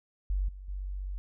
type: tone with level steps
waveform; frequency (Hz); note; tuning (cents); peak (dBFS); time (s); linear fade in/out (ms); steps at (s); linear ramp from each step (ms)
sine; 47.6; F#1; +50; -26 / -41 / -33; 0.3-1.18; 0; 0.48 / 0.68; 10
effects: none